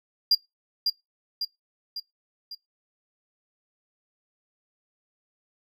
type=tone with echo; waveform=triangle; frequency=4800 Hz; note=D8; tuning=37 cents sharp; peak=-14 dBFS; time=0.31-0.35 s; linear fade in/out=5 ms; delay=550 ms; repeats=4; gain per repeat=-5 dB; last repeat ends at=2.55 s; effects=noise-tail reverb RT60 0.2 s tail -23 dB re dry